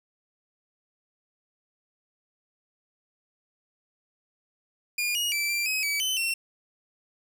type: tone with pitch steps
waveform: sawtooth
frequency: 2423 / 2879 / 2328 / 2362 / 2540 / 2287 / 3044 / 2714 Hz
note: D#7 / F#7 / D7 / D7 / D#7 / D7 / F#7 / E7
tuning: -47 / -48 / -16 / +9 / +35 / -47 / +48 / +50 cents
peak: -22 dBFS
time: 4.98-6.34 s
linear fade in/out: 5 ms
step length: 170 ms
effects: 9-bit